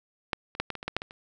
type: clicks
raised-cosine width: 0.3 ms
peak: -10 / -26 / -10 / -15 / -21 / -22 / -14 / -9 / -20 / -28 dBFS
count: 10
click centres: 0.332 / 0.551 / 0.6 / 0.703 / 0.753 / 0.829 / 0.88 / 0.966 / 1.019 / 1.109 s
effects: none